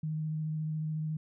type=tone with vibrato; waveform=sine; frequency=155.6 Hz; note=D#3; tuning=in tune; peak=-31 dBFS; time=0.03-1.17 s; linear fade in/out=5 ms; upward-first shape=square; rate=14 Hz; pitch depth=11 cents each way; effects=none